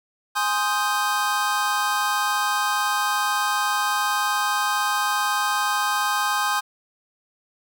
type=chord; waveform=square; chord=Ab major seventh; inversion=none; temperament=equal; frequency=830.6 / 1046.5 / 1244.5 / 1568 Hz; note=Ab5 / C6 / Eb6 / G6; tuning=0 / 0 / 0 / 0 cents; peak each=-27 dBFS; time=0.35-6.61 s; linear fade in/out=20 ms; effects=none